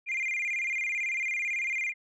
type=tone with vibrato; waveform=sine; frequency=2245 Hz; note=C#7; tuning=21 cents sharp; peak=-26 dBFS; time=0.06-1.94 s; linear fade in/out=50 ms; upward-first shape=square; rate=18 Hz; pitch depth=120 cents each way; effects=tanh soft clip ceiling -26 dBFS